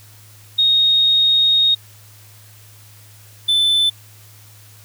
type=tone pair in turn; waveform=sine / triangle; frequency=3729 / 3520 Hz; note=A#7 / A7; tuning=0 / 0 cents; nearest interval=minor second; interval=100 cents; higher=first; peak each=-11 dBFS; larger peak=neither; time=0.58-1.75 / 3.48-3.9 s; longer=first; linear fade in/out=10 ms; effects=added 105 Hz sine -44 dBFS peak until 4.84 s + white hiss -47 dBFS RMS until 4.84 s